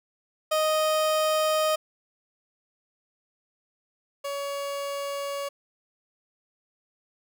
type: tone pair in turn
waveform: 30% pulse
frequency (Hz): 622.3 / 562.5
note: D#5 / C#5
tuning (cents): 0 / +25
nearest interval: major second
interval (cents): 175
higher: first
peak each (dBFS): -19 / -27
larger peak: first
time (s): 0.51-1.76 / 4.24-5.49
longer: neither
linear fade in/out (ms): 10
effects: none